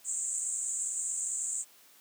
pink band-pass noise, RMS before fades -34 dBFS, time 0.04-1.65 s, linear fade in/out 50 ms, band 7100 to 8400 Hz, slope 96 dB/octave, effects white hiss -59 dBFS RMS until 2 s + high-pass 200 Hz 12 dB/octave

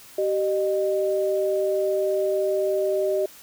sine tone pair together, 385.5 / 612 Hz, G4 / D#5, -29 / -29 cents, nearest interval minor sixth, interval 800 cents, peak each -23 dBFS, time 0.18-3.26 s, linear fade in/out 5 ms, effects white hiss -47 dBFS RMS until 3.42 s

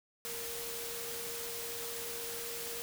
sine tone in noise, 467.1 Hz, A#4, 3 cents sharp, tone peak -45 dBFS, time 0.25-2.82 s, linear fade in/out 0 ms, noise white, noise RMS -41 dBFS, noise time 0.25-2.82 s, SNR -7 dB, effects none

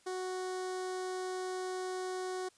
sawtooth tone with notch filter, 370 Hz, F#4, in tune, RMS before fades -38 dBFS, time 0.06-2.49 s, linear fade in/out 10 ms, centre 2600 Hz, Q 1.3, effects white hiss -66 dBFS RMS until 2.57 s + resampled to 22050 Hz

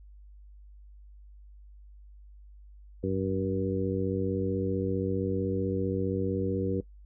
harmonic tone with a mistuned harmonic, 95.5 Hz, G2, 45 cents flat, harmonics 1 / 2 / 3 / 4 / 5, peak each -33 / -33 / -33 / -33 / -33 dBFS, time 3.03-6.81 s, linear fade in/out 10 ms, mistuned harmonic 1, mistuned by +18 cents, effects noise-tail reverb RT60 0.1 s tail -20 dB re dry + added 50 Hz sine -48 dBFS peak until 7.05 s

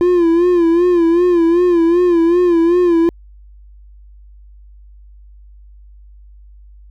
triangle tone with vibrato, 344.5 Hz, F4, 24 cents flat, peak -7 dBFS, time 0.01-3.09 s, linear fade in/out 0 ms, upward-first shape sine, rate 2.6 Hz, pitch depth 74 cents each way, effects added 50 Hz sine -38 dBFS peak until 6.9 s

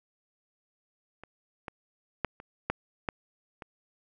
clicks, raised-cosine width 0.5 ms, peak -30 / -22 / -12 / -29 / -12 / -14 / -26 dBFS, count 7, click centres 1.236 / 1.682 / 2.247 / 2.401 / 2.7 / 3.088 / 3.622 s, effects none

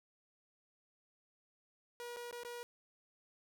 sawtooth tone with dropouts, 480.2 Hz, B4, 49 cents flat, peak -40 dBFS, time 2-2.63 s, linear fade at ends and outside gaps 0 ms, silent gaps 2.163-2.169 / 2.311-2.327 / 2.434-2.449 s, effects none

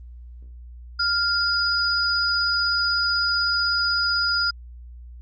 sine tone pair together, 1396.9 / 4942 Hz, F6 / D#8, 0 / -13 cents, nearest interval octave + minor seventh, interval 2187 cents, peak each -22 dBFS, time 0.99-4.51 s, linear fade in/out 10 ms, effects added 60 Hz sine -38 dBFS peak until 5.21 s + Opus 32 kbps

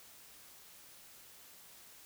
silence, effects white hiss -57 dBFS RMS until 2.05 s

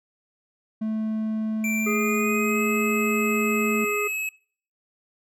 triangle tone, 218.4 Hz, A3, 13 cents flat, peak -22 dBFS, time 0.81-3.85 s, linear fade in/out 10 ms
square tone with pitch glide, 2349 to 2576 Hz, D7 to E7, 0 to -41 cents, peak -27 dBFS, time 1.64-4.29 s, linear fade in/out 2 ms, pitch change +159 cents, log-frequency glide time 1.77-2.63 s
harmonic tone, 415.3 Hz, G#4, in tune, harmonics 1 / 3 / 5, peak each -26 / -30 / -35 dBFS, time 1.86-4.08 s, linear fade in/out 10 ms
effects noise-tail reverb RT60 0.5 s tail -24 dB re dry

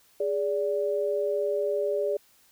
sine tone pair together, 412.3 / 580.1 Hz, G#4 / D5, -13 / -21 cents, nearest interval tritone, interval 592 cents, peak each -27 dBFS, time 0.2-2.17 s, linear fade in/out 5 ms, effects white hiss -61 dBFS RMS until 2.51 s

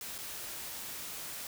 white noise with dropouts, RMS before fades -42 dBFS, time 0.01-1.47 s, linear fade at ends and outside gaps 1 ms, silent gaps 0.181-0.186 s, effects none

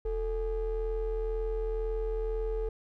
triangle ring-modulated tone, 200 Hz, G3, 35 cents sharp, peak -24 dBFS, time 0.05-2.69 s, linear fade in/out 5 ms, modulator 241 Hz, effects none

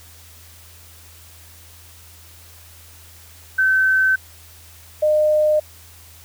sine tone pair in turn, 1535 / 609.2 Hz, G6 / D#5, -37 / -37 cents, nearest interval octave + major third, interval 1600 cents, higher first, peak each -13 dBFS, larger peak neither, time 3.58-4.16 / 5.02-5.6 s, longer neither, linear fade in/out 10 ms, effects added 83 Hz sine -46 dBFS peak until 6.24 s + white hiss -46 dBFS RMS until 6.24 s

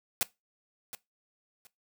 white noise with echo, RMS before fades -27 dBFS, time 0.21-0.23 s, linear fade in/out 0 ms, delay 720 ms, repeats 2, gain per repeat -14 dB, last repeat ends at 1.67 s, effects noise-tail reverb RT60 0.2 s tail -20 dB re dry

